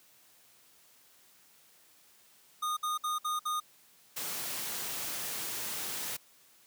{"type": "tone bursts", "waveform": "square", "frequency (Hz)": 1229, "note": "D#6", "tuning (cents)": -22, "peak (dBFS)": -31, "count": 5, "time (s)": [2.62, 3.602], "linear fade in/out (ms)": 10, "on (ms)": 150, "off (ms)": 58}
{"type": "noise", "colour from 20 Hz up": "white", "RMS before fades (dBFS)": -37, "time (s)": [4.16, 6.17], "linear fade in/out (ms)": 10}
{"effects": ["white hiss -62 dBFS RMS until 6.66 s", "high-pass 100 Hz 12 dB/octave"]}